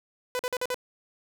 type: tone bursts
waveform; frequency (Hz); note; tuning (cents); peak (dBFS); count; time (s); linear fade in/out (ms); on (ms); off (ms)
sawtooth; 500; B4; +21; -23; 5; 0.35-0.744; 0; 42; 46
effects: none